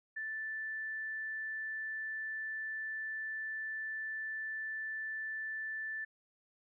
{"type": "tone", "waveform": "sine", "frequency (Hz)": 1760, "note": "A6", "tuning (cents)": 0, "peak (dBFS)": -37, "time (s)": [0.16, 6.05], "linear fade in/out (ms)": 10, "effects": []}